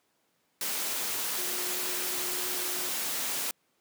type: tone in noise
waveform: sine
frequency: 362.1 Hz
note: F#4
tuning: 37 cents flat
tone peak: -42 dBFS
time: 1.38-2.89 s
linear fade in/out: 2 ms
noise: white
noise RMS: -32 dBFS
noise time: 0.61-3.51 s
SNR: -13 dB
effects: pink hiss -72 dBFS RMS until 3.8 s + high-pass 200 Hz 12 dB/octave